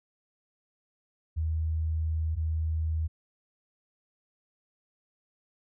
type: tone pair in turn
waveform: sine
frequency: 79.6 / 79.6 Hz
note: D#2 / D#2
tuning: +40 / +40 cents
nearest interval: unison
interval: 0 cents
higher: neither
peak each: -26 dBFS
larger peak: neither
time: 1.36-2.36 / 2.36-3.08 s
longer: first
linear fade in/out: 20 ms
effects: none